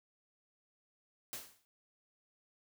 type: noise with exponential decay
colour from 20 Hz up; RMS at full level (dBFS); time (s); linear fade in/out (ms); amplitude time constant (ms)
white; -40; 1.33-1.65; 0; 68
effects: none